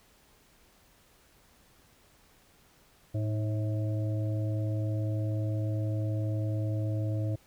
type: harmonic tone with a mistuned harmonic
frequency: 108.3 Hz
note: A2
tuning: 27 cents flat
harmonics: 1 / 3 / 5 / 6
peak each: -28 / -38 / -42 / -44 dBFS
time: 3.14-7.36 s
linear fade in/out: 10 ms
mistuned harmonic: 3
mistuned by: -55 cents
effects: pink hiss -62 dBFS RMS until 7.46 s